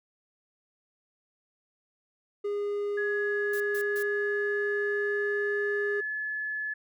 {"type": "tone", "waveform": "triangle", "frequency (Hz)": 409.3, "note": "G#4", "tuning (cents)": -25, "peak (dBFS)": -26, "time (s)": [2.44, 6.01], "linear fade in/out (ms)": 10}
{"type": "tone with pitch glide", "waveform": "sine", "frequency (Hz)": [1684, 1718.4], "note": ["G#6", "A6"], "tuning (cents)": [24, -41], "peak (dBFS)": -30, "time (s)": [2.97, 6.74], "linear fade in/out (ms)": 10, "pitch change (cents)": 35, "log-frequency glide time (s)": [3.12, 5.68]}
{"type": "noise bursts", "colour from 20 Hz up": "blue", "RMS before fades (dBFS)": -43, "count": 3, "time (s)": [3.53, 4.029], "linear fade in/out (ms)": 5, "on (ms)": 73, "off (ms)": 140}
{"effects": []}